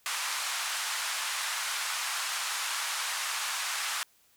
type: band-pass noise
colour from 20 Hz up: pink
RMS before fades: -33 dBFS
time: 0.06-4.03 s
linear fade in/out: 0 ms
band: 990 to 11000 Hz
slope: 24 dB/octave
effects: white hiss -65 dBFS RMS until 4.36 s